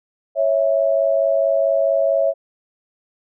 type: tone pair together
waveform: sine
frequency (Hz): 552.5 / 657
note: C#5 / E5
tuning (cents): -6 / -6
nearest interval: minor third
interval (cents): 300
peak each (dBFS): -17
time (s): 0.35-2.34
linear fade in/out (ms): 50
effects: none